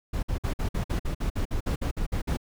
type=noise bursts; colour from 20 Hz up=brown; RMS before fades=-27 dBFS; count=15; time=0.13-2.372 s; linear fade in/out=10 ms; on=100 ms; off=53 ms; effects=none